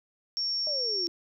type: tone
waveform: sine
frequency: 5490 Hz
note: F8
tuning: 31 cents flat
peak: -27 dBFS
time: 0.37-1.07 s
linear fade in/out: 0 ms
type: exponential sweep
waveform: sine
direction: down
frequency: 627 to 333 Hz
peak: -35 dBFS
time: 0.67-1.08 s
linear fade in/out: 0 ms
effects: none